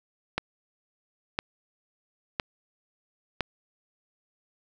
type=click train; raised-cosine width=0.3 ms; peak=-10 dBFS; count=4; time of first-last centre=0.38-3.407 s; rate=0.991 Hz; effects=none